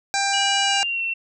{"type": "harmonic tone", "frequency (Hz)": 792, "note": "G5", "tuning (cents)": 18, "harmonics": [1, 2, 3, 5, 6, 7, 8, 9, 10], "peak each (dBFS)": [-23, -26, -28, -30, -31, -31, -32, -33, -33], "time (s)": [0.14, 0.83], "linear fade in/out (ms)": 0}
{"type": "tone with pitch glide", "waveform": "sine", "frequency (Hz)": [2903, 2709], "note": ["F#7", "E7"], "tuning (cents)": [-34, 47], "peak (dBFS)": -22, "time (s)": [0.33, 1.14], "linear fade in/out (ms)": 10, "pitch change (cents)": -119, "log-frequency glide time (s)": [0.64, 1.02]}
{"effects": []}